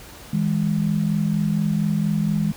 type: tone pair together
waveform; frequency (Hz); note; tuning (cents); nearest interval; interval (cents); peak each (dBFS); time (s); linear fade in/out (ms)
sine; 160.74 / 205; E3 / G#3; -43 / -22; major third; 421; -21; 0.33-2.52; 5
effects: pink hiss -42 dBFS RMS until 2.56 s